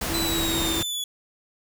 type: noise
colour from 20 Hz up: pink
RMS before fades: -28 dBFS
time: 0.01-0.83 s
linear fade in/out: 5 ms
type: tone with vibrato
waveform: triangle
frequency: 329.4 Hz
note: E4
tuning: 1 cent flat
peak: -26 dBFS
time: 0.09-0.82 s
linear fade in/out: 10 ms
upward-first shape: sine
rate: 4.5 Hz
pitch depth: 12 cents each way
type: exponential sweep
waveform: sawtooth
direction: down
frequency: 4034 to 3392 Hz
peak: -24 dBFS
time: 0.14-1.04 s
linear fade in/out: 2 ms
effects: none